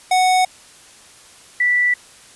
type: tone pair in turn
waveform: square / sine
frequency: 740 / 1965.9 Hz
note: F#5 / B6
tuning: 0 / -8 cents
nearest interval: octave + perfect fourth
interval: 1692 cents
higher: second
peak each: -13 dBFS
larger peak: neither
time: 0.11-0.45 / 1.6-1.94 s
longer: neither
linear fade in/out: 5 ms
effects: white hiss -45 dBFS RMS until 2.35 s + resampled to 24000 Hz